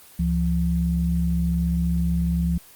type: tone pair together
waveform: sine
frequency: 69.73 / 171.1 Hz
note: C#2 / F3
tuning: +11 / -35 cents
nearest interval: octave + major third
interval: 1554 cents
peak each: -23 / -21 dBFS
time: 0.19-2.58 s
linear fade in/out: 5 ms
effects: white hiss -48 dBFS RMS until 2.75 s + Opus 24 kbps